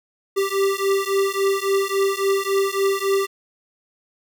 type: beating tone pair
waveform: square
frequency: 390.4 / 394 Hz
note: G4 / G4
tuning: -7 / +9 cents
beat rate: 3.6 Hz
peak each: -22 dBFS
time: 0.36-3.27 s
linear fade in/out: 20 ms
effects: none